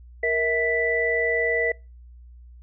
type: tone cluster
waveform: sine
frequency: 467.3 / 649 / 1978 Hz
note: A#4 / E5 / B6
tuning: +4 / -27 / +2 cents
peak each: -24 / -28 / -23 dBFS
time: 0.23-1.72 s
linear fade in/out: 5 ms
effects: noise-tail reverb RT60 0.3 s tail -26 dB re dry + added 60 Hz sine -43 dBFS peak until 2.62 s